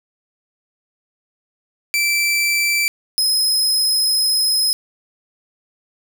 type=tone pair in turn; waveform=sawtooth; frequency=2333 / 5109 Hz; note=D7 / D#8; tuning=-12 / +45 cents; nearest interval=octave + major second; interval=1357 cents; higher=second; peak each=-12 dBFS; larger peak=neither; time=1.94-2.88 / 3.18-4.73 s; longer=second; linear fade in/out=0 ms; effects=none